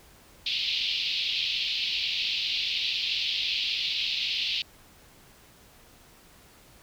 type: band-pass noise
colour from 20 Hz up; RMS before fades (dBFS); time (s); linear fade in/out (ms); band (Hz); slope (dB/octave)
pink; -29; 0.46-4.62; 2; 2600 to 4500; 48
effects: pink hiss -55 dBFS RMS until 6.82 s